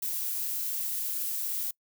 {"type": "noise", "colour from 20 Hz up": "violet", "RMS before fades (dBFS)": -32, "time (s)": [0.02, 1.71], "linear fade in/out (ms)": 5, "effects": ["noise-tail reverb RT60 0.1 s tail -24 dB re dry"]}